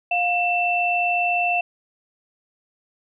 sine tone pair together, 708 / 2673 Hz, F5 / E7, +23 / +23 cents, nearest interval octave + major seventh, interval 2300 cents, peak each -21 dBFS, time 0.11-1.61 s, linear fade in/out 5 ms, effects none

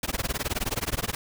pink noise with tremolo, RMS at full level -26 dBFS, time 0.03-1.15 s, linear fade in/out 2 ms, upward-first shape sine, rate 19 Hz, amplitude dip 100%, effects none

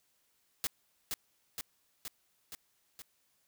white noise with echo, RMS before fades -33 dBFS, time 0.64-0.67 s, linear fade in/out 0 ms, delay 470 ms, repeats 5, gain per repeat -3 dB, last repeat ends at 3.02 s, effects white hiss -74 dBFS RMS until 3.47 s

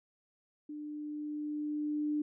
sine tone with level ramp, 298.7 Hz, D4, 29 cents sharp, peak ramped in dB -40 to -29 dBFS, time 0.69-2.22 s, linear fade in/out 5 ms, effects none

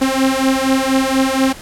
sawtooth beating tone pair, 263.5 / 267.7 Hz, C4 / C4, +12 / +40 cents, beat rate 4.2 Hz, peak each -12 dBFS, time 0.01-1.53 s, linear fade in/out 10 ms, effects pink hiss -35 dBFS RMS until 1.61 s + low-pass 12000 Hz 12 dB/octave

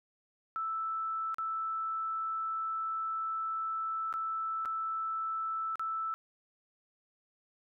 sine tone with dropouts, 1318.5 Hz, E6, in tune, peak -32 dBFS, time 0.56-6.14 s, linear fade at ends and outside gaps 0 ms, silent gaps 1.344-1.384 / 4.127-4.139 / 4.651-4.657 / 5.756-5.795 s, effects none

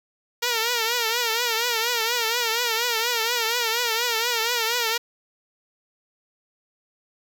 5% pulse tone with vibrato, 466.2 Hz, A#4, in tune, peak -10 dBFS, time 0.42-4.98 s, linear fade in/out 10 ms, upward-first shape triangle, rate 4.2 Hz, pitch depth 110 cents each way, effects none

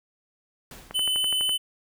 pink noise with exponential decay, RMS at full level -41 dBFS, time 0.71-1.36 s, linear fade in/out 2 ms, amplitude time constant 140 ms
click train, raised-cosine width 0.5 ms, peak -21 dBFS, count 8, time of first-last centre 0.91-1.493 s, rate 12 Hz
square tone, 3024 Hz, F#7, 37 cents sharp, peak -23 dBFS, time 0.94-1.58 s, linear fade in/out 20 ms
effects none

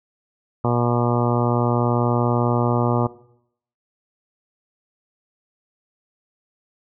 harmonic tone, 120.3 Hz, B2, 45 cents flat, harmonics 1 / 2 / 3 / 4 / 5 / 6 / 7 / 8 / 9 / 10, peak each -21 / -24 / -26 / -27 / -28 / -29 / -29 / -30 / -31 / -31 dBFS, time 0.64-3.07 s, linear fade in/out 5 ms, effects noise-tail reverb RT60 0.7 s tail -18 dB re dry

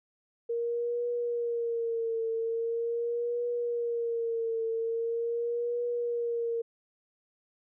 sine tone with vibrato, 466.2 Hz, A#4, in tune, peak -28 dBFS, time 0.49-6.62 s, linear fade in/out 10 ms, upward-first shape triangle, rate 0.42 Hz, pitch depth 57 cents each way, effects none

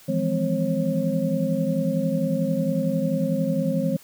sine tone cluster, 162.3 / 173.4 / 206.7 / 256.4 / 541 Hz, E3 / F3 / G#3 / C4 / C#5, -27 / -12 / -8 / -35 / -42 cents, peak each -27 dBFS, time 0.08-3.97 s, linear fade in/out 10 ms, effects white hiss -50 dBFS RMS until 4.03 s

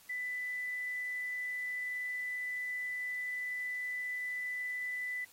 sine tone, 1992 Hz, B6, 14 cents sharp, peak -35 dBFS, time 0.09-5.25 s, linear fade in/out 10 ms, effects white hiss -60 dBFS RMS until 5.32 s + AAC 48 kbps

